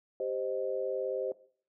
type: chord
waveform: sine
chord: C minor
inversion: second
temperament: equal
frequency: 392 / 523.3 / 622.3 Hz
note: G4 / C5 / Eb5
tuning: 0 / 0 / 0 cents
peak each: -36 / -33 / -38 dBFS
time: 0.2-1.32 s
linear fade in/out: 2 ms
effects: noise-tail reverb RT60 0.5 s tail -18 dB re dry